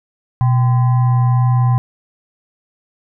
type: tone with frequency modulation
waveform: sine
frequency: 123.47 Hz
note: B2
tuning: in tune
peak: -10 dBFS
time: 0.41-1.78 s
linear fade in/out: 0 ms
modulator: 902 Hz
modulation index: 0.33
effects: none